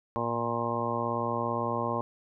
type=harmonic tone with a mistuned harmonic; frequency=117.7 Hz; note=A#2; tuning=17 cents sharp; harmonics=1 / 2 / 3 / 4 / 5 / 6 / 7 / 8 / 9; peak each=-37 / -36 / -38 / -36 / -35 / -42 / -37 / -37 / -33 dBFS; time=0.16-2.01 s; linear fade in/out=0 ms; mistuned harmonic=1; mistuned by=-35 cents; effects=none